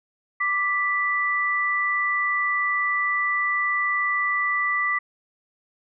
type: tone pair together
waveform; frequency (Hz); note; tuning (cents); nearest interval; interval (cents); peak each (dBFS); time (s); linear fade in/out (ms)
sine; 1174.7 / 1975.6; D6 / B6; 0 / 0; major sixth; 900; -25 / -22; 0.4-4.99; 10
effects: none